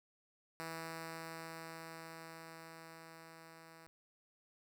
5% pulse tone with level ramp, 163.3 Hz, E3, 16 cents flat, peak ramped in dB -31 to -45 dBFS, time 0.6-3.87 s, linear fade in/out 0 ms, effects none

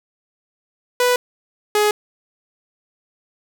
sawtooth tone pair in turn, 493.9 / 419.4 Hz, B4 / G#4, 0 / +17 cents, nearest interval minor third, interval 283 cents, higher first, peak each -10 dBFS, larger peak neither, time 1-1.16 / 1.75-1.91 s, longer neither, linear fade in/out 2 ms, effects none

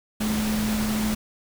sine tone in noise, 214.8 Hz, A3, 41 cents flat, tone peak -23 dBFS, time 0.2-1.15 s, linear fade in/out 10 ms, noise pink, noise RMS -30 dBFS, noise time 0.2-1.15 s, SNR +4 dB, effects none

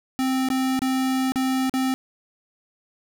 square tone with dropouts, 261.6 Hz, C4, in tune, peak -21 dBFS, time 0.19-1.94 s, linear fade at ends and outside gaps 0 ms, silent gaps 0.487-0.502 / 0.792-0.819 / 1.32-1.358 / 1.696-1.739 s, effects none

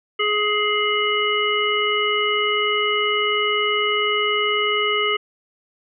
harmonic tone, 419.3 Hz, G#4, 17 cents sharp, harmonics 1 / 3 / 5 / 7, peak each -23 / -23 / -23 / -23 dBFS, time 0.19-5.17 s, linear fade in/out 10 ms, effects none

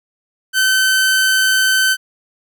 sawtooth tone, 1533 Hz, G6, 39 cents flat, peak -8 dBFS, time 0.53-1.97 s, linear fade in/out 50 ms, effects none

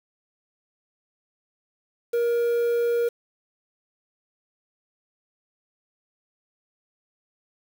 triangle tone with quantisation, 472.1 Hz, A#4, 22 cents sharp, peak -18 dBFS, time 2.13-3.09 s, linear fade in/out 10 ms, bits 7, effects none

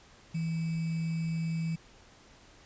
sine tone with sample-and-hold, 163.5 Hz, E3, 14 cents flat, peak -29 dBFS, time 0.34-1.76 s, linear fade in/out 10 ms, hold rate 2450 Hz, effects pink hiss -57 dBFS RMS until 2.65 s + resampled to 16000 Hz

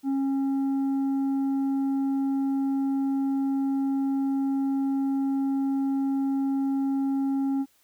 sine tone with tanh clipping, 272.5 Hz, C#4, 29 cents flat, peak -24 dBFS, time 0.03-7.66 s, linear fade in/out 50 ms, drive 5 dB, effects white hiss -64 dBFS RMS until 7.83 s

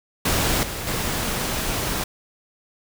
pink noise with level steps, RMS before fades -21 / -30 / -25 dBFS, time 0.25-2.04 s, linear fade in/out 5 ms, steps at 0.63 / 0.87 s, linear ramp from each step 2 ms, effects none

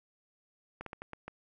slowing click train, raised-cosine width 0.5 ms, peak -26 dBFS, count 6, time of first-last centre 0.81-1.28 s, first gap 53 ms, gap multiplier 1.29, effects none

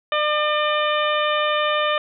harmonic tone, 601 Hz, D5, 40 cents sharp, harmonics 1 / 2 / 3 / 4 / 5 / 6, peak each -22 / -22 / -27 / -29 / -28 / -30 dBFS, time 0.12-1.98 s, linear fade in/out 2 ms, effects none

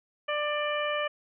harmonic tone, 593 Hz, D5, 17 cents sharp, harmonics 1 / 2 / 3 / 4 / 5, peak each -30 / -33 / -35 / -36 / -37 dBFS, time 0.28-1.08 s, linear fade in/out 10 ms, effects none

